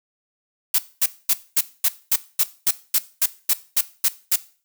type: noise bursts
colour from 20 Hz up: blue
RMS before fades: -17 dBFS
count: 14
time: 0.74-4.36 s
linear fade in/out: 5 ms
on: 45 ms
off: 230 ms
effects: noise-tail reverb RT60 0.4 s tail -17 dB re dry